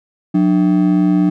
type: ring-modulated tone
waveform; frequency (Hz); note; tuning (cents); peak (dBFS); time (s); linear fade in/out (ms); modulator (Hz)
triangle; 240; B3; -49; -5; 0.34-1.3; 10; 58.3
effects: none